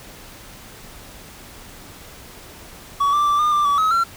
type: tone with pitch steps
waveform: triangle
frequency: 1130 / 1176 / 1169 / 1210 / 1184 / 1144 / 1278 / 1361 Hz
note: C#6 / D6 / D6 / D#6 / D6 / D6 / D#6 / F6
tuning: +33 / +2 / -8 / -49 / +14 / -46 / +46 / -45 cents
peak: -13 dBFS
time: 3-4.04 s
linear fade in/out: 10 ms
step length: 130 ms
effects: pink hiss -41 dBFS RMS until 4.16 s